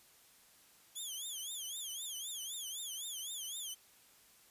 15% pulse tone with vibrato, 3305 Hz, G#7, 9 cents flat, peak -34 dBFS, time 0.95-3.75 s, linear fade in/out 20 ms, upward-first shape triangle, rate 3.9 Hz, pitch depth 200 cents each way, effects white hiss -64 dBFS RMS until 4.5 s + resampled to 32000 Hz

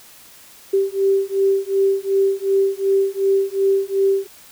sine beating tone pair, 389.3 / 392 Hz, G4 / G4, -12 / 0 cents, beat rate 2.7 Hz, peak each -18 dBFS, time 0.73-4.27 s, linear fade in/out 10 ms, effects white hiss -45 dBFS RMS until 4.51 s

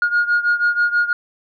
sine beating tone pair, 1428 / 1434.2 Hz, F6 / F6, +38 / +46 cents, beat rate 6.2 Hz, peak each -15 / -18 dBFS, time 0.02-1.13 s, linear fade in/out 2 ms, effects tanh soft clip ceiling -10 dBFS

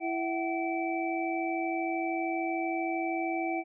sine tone cluster, 332.4 / 659 / 752 / 2315 Hz, E4 / E5 / F#5 / D7, +15 / -1 / +28 / -25 cents, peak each -32 / -38 / -33 / -37 dBFS, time 0-3.64 s, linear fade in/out 50 ms, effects none

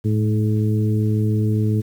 harmonic tone with a mistuned harmonic, 107.1 Hz, A2, 46 cents flat, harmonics 1 / 2 / 3 / 4, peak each -17 / -23 / -27 / -29 dBFS, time 0.04-1.82 s, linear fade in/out 20 ms, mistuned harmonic 1, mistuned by +30 cents, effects 8-bit

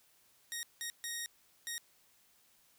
10% pulse tone bursts at uneven times, 1872 Hz, A#6, 7 cents sharp, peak -29 dBFS, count 4, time 0.52-0.63 / 0.81-0.9 / 1.04-1.26 / 1.67-1.78 s, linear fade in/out 0 ms, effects white hiss -68 dBFS RMS until 2.78 s

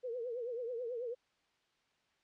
sine tone with vibrato, 480.3 Hz, B4, 48 cents flat, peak -37 dBFS, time 0.03-1.15 s, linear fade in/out 20 ms, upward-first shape triangle, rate 9.2 Hz, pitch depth 130 cents each way, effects white hiss -75 dBFS RMS until 2.23 s + low-pass 4000 Hz 12 dB/octave

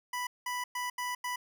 25% pulse tone bursts at uneven times, 987.8 Hz, B5, in tune, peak -29 dBFS, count 5, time 0.13-0.27 / 0.46-0.64 / 0.75-0.9 / 0.98-1.15 / 1.24-1.36 s, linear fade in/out 5 ms, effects none

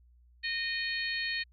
harmonic tone with a mistuned harmonic, 616 Hz, D#5, 17 cents flat, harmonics 3 / 4 / 5 / 6 / 7, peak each -34 / -37 / -42 / -43 / -37 dBFS, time 0.43-1.44 s, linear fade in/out 20 ms, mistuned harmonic 6, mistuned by +27 cents, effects added 60 Hz sine -58 dBFS peak until 1.52 s

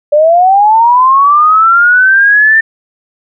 sine linear sweep, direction up, 578 to 1800 Hz, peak -3 dBFS, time 0.12-2.61 s, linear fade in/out 10 ms, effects none

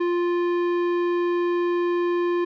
sine tone with tanh clipping, 349.2 Hz, F4, in tune, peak -22 dBFS, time 0-2.45 s, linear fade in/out 10 ms, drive 14 dB, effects none

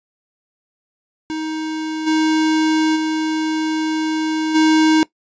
square tone with level steps, 314.4 Hz, D#4, 18 cents sharp, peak -22 / -14 / -18 / -11 dBFS, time 1.3-5.03 s, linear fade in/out 0 ms, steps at 2.06 / 2.95 / 4.54 s, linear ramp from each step 20 ms, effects noise-tail reverb RT60 0.1 s tail -20 dB re dry + resampled to 16000 Hz

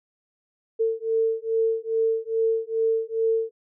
sine beating tone pair, 448.2 / 450.6 Hz, A4 / A4, +32 / +41 cents, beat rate 2.4 Hz, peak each -24 dBFS, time 0.79-3.51 s, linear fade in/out 20 ms, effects none

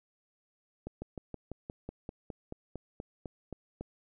slowing click train, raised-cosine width 2 ms, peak -26 dBFS, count 15, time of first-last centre 0.87-3.81 s, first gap 150 ms, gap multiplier 1.05, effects none

